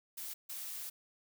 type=noise bursts at uneven times; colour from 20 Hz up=blue; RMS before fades=-43 dBFS; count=2; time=0.17-0.34 / 0.49-0.9 s; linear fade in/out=10 ms; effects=none